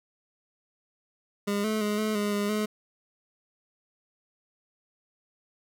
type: tone with pitch steps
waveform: 25% pulse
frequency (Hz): 203.2 / 216.6 / 209 / 215.6 / 206.6 / 204.6 / 212.7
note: G#3 / A3 / G#3 / A3 / G#3 / G#3 / G#3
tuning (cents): -38 / -27 / +11 / -35 / -9 / -26 / +42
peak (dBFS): -22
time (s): 1.47-2.66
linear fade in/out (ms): 10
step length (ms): 170
effects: none